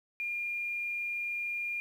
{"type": "tone with quantisation", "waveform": "sine", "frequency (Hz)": 2409, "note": "D7", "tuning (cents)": 43, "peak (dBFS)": -32, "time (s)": [0.2, 1.8], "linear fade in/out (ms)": 0, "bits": 10, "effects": []}